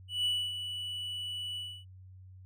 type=tone with ADSR envelope; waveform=triangle; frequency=2956 Hz; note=F#7; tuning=2 cents flat; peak=-25 dBFS; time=0.08-1.85 s; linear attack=170 ms; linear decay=270 ms; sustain=-9 dB; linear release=280 ms; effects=added 93 Hz sine -49 dBFS peak until 2.45 s